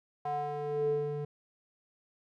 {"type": "tone with band-pass filter sweep", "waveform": "square", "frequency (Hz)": 146.83, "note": "D3", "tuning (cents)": 0, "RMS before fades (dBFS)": -33, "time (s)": [0.25, 1.25], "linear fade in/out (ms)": 5, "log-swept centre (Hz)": [800, 310], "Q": 5.2, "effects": []}